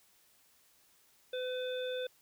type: harmonic tone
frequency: 506 Hz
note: B4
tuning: 42 cents sharp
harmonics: 1 / 3 / 5 / 7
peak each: -35 / -46 / -52 / -44 dBFS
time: 1.33-2.07 s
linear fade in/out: 5 ms
effects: white hiss -67 dBFS RMS until 2.21 s